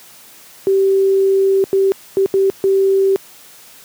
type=tone bursts at uneven times; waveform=sine; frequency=388.1 Hz; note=G4; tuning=17 cents flat; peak=-10 dBFS; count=5; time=0.67-1.64 / 1.73-1.92 / 2.17-2.26 / 2.34-2.5 / 2.64-3.16 s; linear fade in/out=0 ms; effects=white hiss -42 dBFS RMS until 3.84 s + high-pass 100 Hz 12 dB/octave